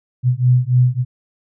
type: beating tone pair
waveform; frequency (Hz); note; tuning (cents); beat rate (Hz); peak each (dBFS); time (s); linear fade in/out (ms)
sine; 123.47 / 126.97; B2 / B2; 0 / +48; 3.5; -14; 0.23-1.05; 50
effects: none